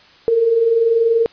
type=tone pair together; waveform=sine; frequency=440 / 460.3 Hz; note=A4 / A#4; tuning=0 / -22 cents; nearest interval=minor second; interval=78 cents; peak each=-21 / -12 dBFS; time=0.28-1.26 s; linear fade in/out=0 ms; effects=white hiss -47 dBFS RMS until 1.32 s + resampled to 11025 Hz